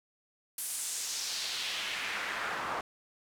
pink noise with band-pass filter sweep, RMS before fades -36 dBFS, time 0.58-2.81 s, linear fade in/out 2 ms, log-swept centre 11000 to 1000 Hz, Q 1.7, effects none

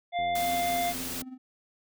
harmonic tone, 699 Hz, F5, 1 cent sharp, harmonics 1 / 3 / 5, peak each -26 / -36 / -40 dBFS, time 0.12-0.94 s, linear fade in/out 50 ms
click train, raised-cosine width 2 ms, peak -33 dBFS, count 91, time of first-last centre 0.19-1.222 s, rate 87.2 Hz
white noise, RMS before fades -36 dBFS, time 0.35-1.22 s, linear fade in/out 5 ms
triangle tone with tremolo, 257.4 Hz, C4, 28 cents flat, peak -35 dBFS, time 0.37-1.38 s, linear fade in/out 20 ms, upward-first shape sine, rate 19 Hz, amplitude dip 65%
effects none

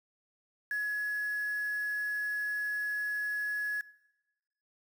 sine tone with quantisation, 1687 Hz, G#6, 27 cents sharp, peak -30 dBFS, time 0.71-3.81 s, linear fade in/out 2 ms, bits 8, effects noise-tail reverb RT60 1.0 s tail -21 dB re dry

